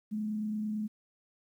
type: tone with frequency modulation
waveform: sine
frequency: 213.4 Hz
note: G#3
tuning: 47 cents sharp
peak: -31 dBFS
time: 0.11-0.88 s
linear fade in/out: 20 ms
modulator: 28.9 Hz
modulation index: 0.22
effects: 11-bit